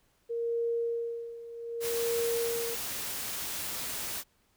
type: tone with tremolo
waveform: sine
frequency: 466.2 Hz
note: A#4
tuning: in tune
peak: -27 dBFS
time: 0.29-2.76 s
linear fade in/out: 20 ms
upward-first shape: sine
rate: 0.65 Hz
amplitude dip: 80%
type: noise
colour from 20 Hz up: white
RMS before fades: -36 dBFS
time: 1.8-4.24 s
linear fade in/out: 50 ms
effects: pink hiss -70 dBFS RMS until 4.56 s